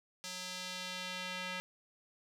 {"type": "tone with band-pass filter sweep", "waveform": "square", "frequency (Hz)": 183.1, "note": "F#3", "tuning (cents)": -18, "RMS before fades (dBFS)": -42, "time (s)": [0.24, 1.6], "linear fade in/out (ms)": 0, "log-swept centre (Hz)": [5400, 2500], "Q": 1.2, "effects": []}